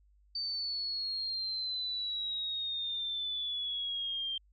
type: exponential sweep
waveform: sine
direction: down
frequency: 4593 to 3162 Hz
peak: -33 dBFS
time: 0.35-4.38 s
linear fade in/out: 5 ms
effects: added 50 Hz sine -62 dBFS peak until 4.52 s